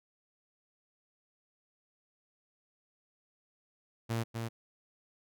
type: tone with echo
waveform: sawtooth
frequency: 114.8 Hz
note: A#2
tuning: 26 cents flat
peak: -27 dBFS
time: 4.09-4.24 s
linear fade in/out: 20 ms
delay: 250 ms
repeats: 1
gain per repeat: -4 dB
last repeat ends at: 4.49 s
effects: none